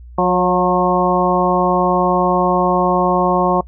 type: harmonic tone with a mistuned harmonic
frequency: 180 Hz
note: F#3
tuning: 47 cents flat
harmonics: 1 / 2 / 3 / 4 / 5 / 6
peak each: -19 / -19 / -19 / -19 / -19 / -19 dBFS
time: 0.18-3.61 s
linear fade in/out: 5 ms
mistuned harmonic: 3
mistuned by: +33 cents
effects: noise-tail reverb RT60 0.1 s tail -24 dB re dry + added 60 Hz sine -34 dBFS peak until 3.67 s